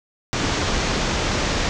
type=low-pass noise; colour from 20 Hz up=pink; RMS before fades=-22 dBFS; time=0.33-1.69 s; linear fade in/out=0 ms; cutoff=6900 Hz; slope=48 dB/octave; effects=none